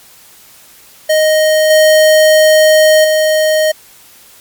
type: tone with level steps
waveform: square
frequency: 622.3 Hz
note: D#5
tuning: in tune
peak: -8 / -5 / -9 dBFS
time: 1.09-3.72 s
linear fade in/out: 10 ms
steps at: 1.7 / 3.04 s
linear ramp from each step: 5 ms
effects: white hiss -41 dBFS RMS until 4.4 s + MP3 96 kbps